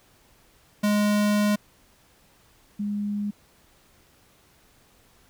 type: tone pair in turn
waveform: square / sine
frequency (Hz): 207.7 / 205.7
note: G#3 / G#3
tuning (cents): 0 / -16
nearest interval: unison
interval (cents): 16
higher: first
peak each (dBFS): -20 / -25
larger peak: first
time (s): 0.83-1.56 / 2.79-3.31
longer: first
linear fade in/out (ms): 10
effects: pink hiss -59 dBFS RMS until 5.29 s